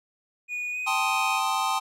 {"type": "tone with pitch glide", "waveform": "triangle", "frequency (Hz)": [2459, 2496], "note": ["D#7", "D#7"], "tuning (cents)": [-21, 5], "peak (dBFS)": -27, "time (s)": [0.48, 1.41], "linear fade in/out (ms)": 50, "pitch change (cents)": 26, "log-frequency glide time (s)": [0.72, 0.77]}
{"type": "chord", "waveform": "square", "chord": "A half-diminished seventh", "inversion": "third", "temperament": "equal", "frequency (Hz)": [784, 880, 1046.5, 1244.5], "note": ["G5", "A5", "C6", "Eb6"], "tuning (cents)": [0, 0, 0, 0], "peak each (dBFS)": -30, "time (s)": [0.86, 1.8], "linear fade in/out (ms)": 20}
{"effects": ["low-pass 12000 Hz 12 dB/octave"]}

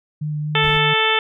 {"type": "tone with vibrato", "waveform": "sine", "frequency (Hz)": 150.7, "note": "D3", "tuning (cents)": 45, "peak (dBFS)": -21, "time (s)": [0.21, 0.94], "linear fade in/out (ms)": 10, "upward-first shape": "triangle", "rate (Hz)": 4.2, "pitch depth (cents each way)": 12}
{"type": "harmonic tone", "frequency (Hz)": 440, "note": "A4", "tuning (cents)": 0, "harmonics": [1, 2, 3, 4, 5, 6, 7, 8], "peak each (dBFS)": [-23, -23, -23, -23, -23, -23, -23, -23], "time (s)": [0.55, 1.19], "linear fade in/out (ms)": 2}
{"type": "noise", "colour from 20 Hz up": "brown", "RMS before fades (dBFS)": -32, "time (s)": [0.62, 0.79], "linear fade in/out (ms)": 20}
{"effects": []}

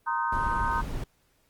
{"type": "chord", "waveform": "sine", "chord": "C minor seventh", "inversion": "third", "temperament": "equal with one note detuned", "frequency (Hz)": [932.3, 1046.5, 1244.5, 1534.8], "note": ["Bb5", "C6", "Eb6", "G6"], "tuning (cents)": [0, 0, 0, -37], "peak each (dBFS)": [-28, -33, -32, -33], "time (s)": [0.06, 0.82], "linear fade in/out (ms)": 20}
{"type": "noise", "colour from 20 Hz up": "brown", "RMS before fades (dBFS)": -32, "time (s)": [0.32, 1.04], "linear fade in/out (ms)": 5}
{"effects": ["pink hiss -68 dBFS RMS until 1.49 s", "Opus 32 kbps"]}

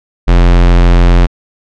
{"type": "tone", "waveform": "square", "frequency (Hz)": 43.64, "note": "F1", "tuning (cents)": -1, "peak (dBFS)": -4, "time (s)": [0.27, 1.27], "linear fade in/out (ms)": 20, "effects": ["low-pass 4000 Hz 12 dB/octave"]}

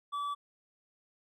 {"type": "tone with hard clipping", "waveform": "triangle", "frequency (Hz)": 1151, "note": "D6", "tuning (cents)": -35, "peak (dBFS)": -34, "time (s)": [0.12, 0.35], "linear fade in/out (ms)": 20, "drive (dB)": 8, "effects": []}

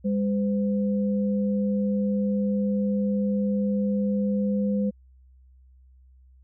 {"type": "tone pair together", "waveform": "sine", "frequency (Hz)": [201.9, 508.8], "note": ["G#3", "C5"], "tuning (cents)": [-49, -48], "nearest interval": "octave + major third", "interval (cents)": 1601, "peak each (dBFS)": [-22, -30], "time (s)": [0.04, 4.91], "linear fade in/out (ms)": 20, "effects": ["added 64 Hz sine -51 dBFS peak until 6.43 s"]}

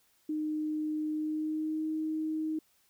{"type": "tone with pitch glide", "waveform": "sine", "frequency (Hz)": [307.1, 313.4], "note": ["D#4", "D#4"], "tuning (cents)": [-23, 13], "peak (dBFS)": -30, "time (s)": [0.29, 2.59], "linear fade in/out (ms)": 5, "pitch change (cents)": 36, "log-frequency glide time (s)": [1.12, 1.87], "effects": ["white hiss -69 dBFS RMS until 2.89 s"]}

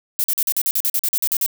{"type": "noise bursts", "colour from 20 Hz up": "violet", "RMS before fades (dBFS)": -19, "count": 14, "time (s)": [0.19, 1.462], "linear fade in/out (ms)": 0, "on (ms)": 50, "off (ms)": 44, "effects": []}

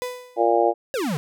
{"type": "tone with exponential decay", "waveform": "35% pulse", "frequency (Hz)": 497.6, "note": "B4", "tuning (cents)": 13, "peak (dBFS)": -22, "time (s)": [0.02, 0.53], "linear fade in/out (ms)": 0, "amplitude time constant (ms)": 110}
{"type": "harmonic tone", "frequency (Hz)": 116.4, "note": "A#2", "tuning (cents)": -2, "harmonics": [3, 4, 5, 6, 7], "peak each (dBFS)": [-22, -22, -22, -22, -22], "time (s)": [0.36, 0.74], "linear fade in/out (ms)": 50}
{"type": "exponential sweep", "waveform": "square", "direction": "down", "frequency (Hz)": [572, 136.1], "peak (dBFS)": -23, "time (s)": [0.94, 1.17], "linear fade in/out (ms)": 0}
{"effects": []}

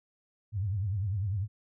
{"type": "tone with vibrato", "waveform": "sine", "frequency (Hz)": 99.3, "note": "G2", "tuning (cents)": 23, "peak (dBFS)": -28, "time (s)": [0.52, 1.48], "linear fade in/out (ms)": 50, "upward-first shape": "triangle", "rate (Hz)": 10, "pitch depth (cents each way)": 210, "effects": []}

